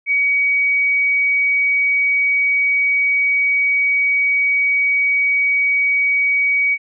sine tone, 2260 Hz, C#7, 33 cents sharp, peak -13 dBFS, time 0.06-6.78 s, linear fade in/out 50 ms, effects none

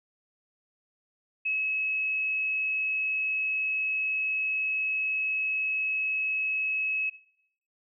sine tone, 2574 Hz, E7, 42 cents flat, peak -26 dBFS, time 1.45-7.1 s, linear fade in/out 10 ms, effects noise-tail reverb RT60 0.7 s tail -17 dB re dry

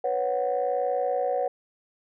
sine chord, B suspended second, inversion none, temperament equal, 493.9 / 554.4 / 740 Hz, B4 / C#5 / F#5, 0 / 0 / 0 cents, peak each -27 dBFS, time 0.04-1.48 s, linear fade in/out 5 ms, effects tanh soft clip ceiling -16 dBFS

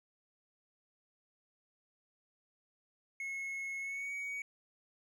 triangle tone with pitch glide, 2179 to 2249 Hz, C#7 to C#7, -30 to +24 cents, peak -36 dBFS, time 3.2-4.42 s, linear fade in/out 2 ms, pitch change +54 cents, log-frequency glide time 3.8-4.12 s, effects none

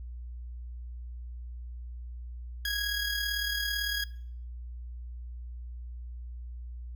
20% pulse tone with amplitude modulation, 1650 Hz, G#6, 12 cents flat, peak -23 dBFS, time 2.65-4.04 s, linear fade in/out 2 ms, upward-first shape sine, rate 37.9 Hz, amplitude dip 45%, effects noise-tail reverb RT60 0.6 s tail -21 dB re dry + added 60 Hz sine -38 dBFS peak until 6.95 s

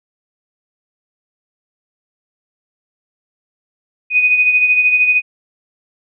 sine beating tone pair, 2489 / 2502 Hz, D#7 / D#7, 0 / +9 cents, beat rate 13 Hz, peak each -10 / -19 dBFS, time 4.1-5.22 s, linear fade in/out 50 ms, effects none

